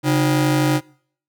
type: ring-modulated tone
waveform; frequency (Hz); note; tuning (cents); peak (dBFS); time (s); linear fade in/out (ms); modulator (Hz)
40% pulse; 221.4; A3; +11; -11; 0.03-0.81; 50; 84.7
effects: noise-tail reverb RT60 0.6 s tail -25 dB re dry